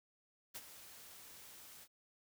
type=noise with ADSR envelope; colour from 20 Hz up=white; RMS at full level=-45 dBFS; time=0.54-1.88 s; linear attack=20 ms; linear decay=40 ms; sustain=-11 dB; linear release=58 ms; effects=none